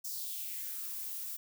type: noise with high-pass filter sweep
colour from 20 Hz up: violet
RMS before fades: -40 dBFS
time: 0.04-1.37 s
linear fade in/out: 10 ms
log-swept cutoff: 5700 to 410 Hz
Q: 3
effects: none